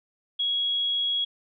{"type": "tone", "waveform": "sine", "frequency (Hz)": 3322, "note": "G#7", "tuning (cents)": 0, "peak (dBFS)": -23, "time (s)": [0.39, 1.25], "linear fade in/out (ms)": 10, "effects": []}